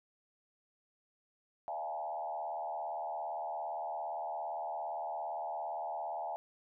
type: tone with frequency modulation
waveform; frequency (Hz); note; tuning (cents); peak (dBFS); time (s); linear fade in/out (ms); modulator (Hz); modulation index
sine; 761; F#5; +48; -36; 1.68-6.36; 0; 77.5; 1.7
effects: none